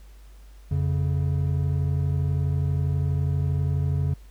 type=tone pair together; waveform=triangle; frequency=87.7 / 140.02 Hz; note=F2 / C#3; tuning=+8 / +18 cents; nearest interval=minor sixth; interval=810 cents; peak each=-22 / -22 dBFS; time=0.71-4.14 s; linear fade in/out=5 ms; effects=added 50 Hz sine -44 dBFS peak until 4.3 s + pink hiss -59 dBFS RMS until 4.3 s